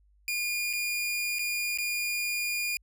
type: tone with dropouts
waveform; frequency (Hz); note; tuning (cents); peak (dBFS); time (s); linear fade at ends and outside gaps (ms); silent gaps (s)
sawtooth; 2426; D#7; -44; -25; 0.28-2.77; 1; 0.73-0.734 / 1.386-1.392 / 1.775-1.785
effects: added 50 Hz sine -60 dBFS peak until 2.82 s